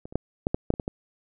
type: clicks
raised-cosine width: 2 ms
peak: -26 / -28 / -10 / -10 / -10 / -7 / -16 / -16 / -15 dBFS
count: 9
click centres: 0.055 / 0.125 / 0.156 / 0.469 / 0.545 / 0.704 / 0.739 / 0.798 / 0.879 s
effects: none